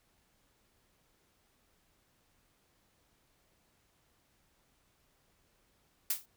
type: noise with exponential decay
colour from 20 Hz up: blue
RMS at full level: -27 dBFS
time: 6.1-6.26 s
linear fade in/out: 5 ms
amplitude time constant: 34 ms
effects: pink hiss -72 dBFS RMS until 6.36 s